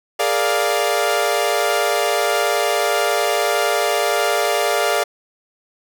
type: chord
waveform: sawtooth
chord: Bb dominant seventh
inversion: third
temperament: equal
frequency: 415.3 / 466.2 / 587.3 / 698.5 Hz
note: Ab4 / Bb4 / D5 / F5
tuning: 0 / 0 / 0 / 0 cents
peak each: -19 / -20 / -17 / -17 dBFS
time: 0.19-5.04 s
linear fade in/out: 10 ms
effects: none